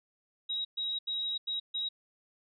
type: tone bursts at uneven times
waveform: sine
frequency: 3822 Hz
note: A#7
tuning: 43 cents sharp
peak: -31 dBFS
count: 5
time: 0.49-0.65 / 0.77-0.99 / 1.07-1.38 / 1.47-1.6 / 1.74-1.89 s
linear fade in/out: 10 ms
effects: none